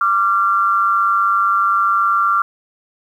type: tone pair together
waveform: sine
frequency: 1174.7 / 1373.8 Hz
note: D6 / F6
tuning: 0 / -29 cents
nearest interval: minor third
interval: 271 cents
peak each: -15 dBFS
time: 0.01-2.42 s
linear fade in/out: 2 ms
effects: 8-bit